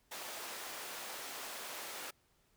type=high-pass noise; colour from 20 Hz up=pink; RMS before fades=-45 dBFS; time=0.11-2.11 s; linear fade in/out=10 ms; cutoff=530 Hz; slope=12 dB/octave; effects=pink hiss -73 dBFS RMS until 2.56 s